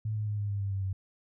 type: tone with pitch steps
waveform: sine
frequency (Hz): 108.3 / 106.38 / 104.49 / 102.64 / 100.81 / 99.03 / 97.27 / 95.54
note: A2 / G#2 / G#2 / G#2 / G2 / G2 / G2 / G2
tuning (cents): -27 / +42 / +11 / -20 / +49 / +18 / -13 / -44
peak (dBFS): -29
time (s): 0.05-0.93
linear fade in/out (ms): 5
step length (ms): 110
effects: none